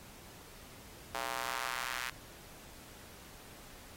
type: tone with high-pass filter sweep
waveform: square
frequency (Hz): 61.74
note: B1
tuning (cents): 0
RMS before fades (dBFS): -39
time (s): 1.14-2.1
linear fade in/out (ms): 5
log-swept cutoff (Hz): 780 to 1600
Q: 1.4
effects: pink hiss -54 dBFS RMS until 3.96 s + AAC 48 kbps